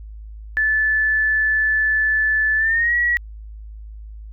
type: tone with pitch glide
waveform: sine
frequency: 1742 to 1921.7 Hz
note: A6 to B6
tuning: -18 to -48 cents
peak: -15 dBFS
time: 0.57-3.17 s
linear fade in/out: 0 ms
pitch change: +170 cents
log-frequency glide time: 2.57-2.95 s
effects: added 53 Hz sine -33 dBFS peak until 4.32 s